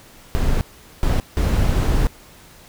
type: noise bursts at uneven times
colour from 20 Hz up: brown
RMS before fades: -17 dBFS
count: 3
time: 0.35-0.61 / 1.03-1.2 / 1.37-2.07 s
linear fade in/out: 0 ms
effects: pink hiss -46 dBFS RMS until 2.68 s